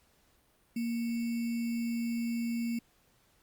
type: tone with sample-and-hold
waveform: sine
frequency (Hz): 233.1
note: A#3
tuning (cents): 0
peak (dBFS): -30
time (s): 0.76-2.79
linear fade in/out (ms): 5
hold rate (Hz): 2450
effects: pink hiss -68 dBFS RMS until 3.42 s + Opus 48 kbps